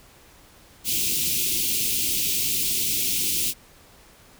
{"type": "band-stop noise", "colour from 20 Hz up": "white", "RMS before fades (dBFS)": -24, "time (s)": [0.84, 3.54], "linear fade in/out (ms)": 50, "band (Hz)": [400, 2400], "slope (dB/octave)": 48, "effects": ["pink hiss -52 dBFS RMS until 4.39 s"]}